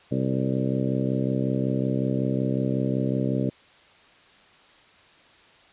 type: harmonic tone with a mistuned harmonic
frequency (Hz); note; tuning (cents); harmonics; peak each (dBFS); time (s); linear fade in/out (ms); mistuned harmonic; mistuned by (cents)
65.41; C2; 0; 2 / 3 / 4 / 5 / 6 / 7 / 8 / 9; -27 / -28 / -28 / -32 / -34 / -34 / -39 / -35; 0.11-3.5; 10; 8; +23
effects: white hiss -54 dBFS RMS until 5.72 s + resampled to 8000 Hz